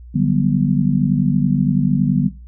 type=chord; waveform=sine; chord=G major seventh; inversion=second; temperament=just; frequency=147 / 183.75 / 196 / 245 Hz; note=D3 / F#3 / G3 / B3; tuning=+2 / -12 / 0 / -14 cents; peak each=-17 / -19 / -20 / -19 dBFS; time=0.14-2.29 s; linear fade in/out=20 ms; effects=noise-tail reverb RT60 0.3 s tail -17 dB re dry + added 60 Hz sine -35 dBFS peak until 2.47 s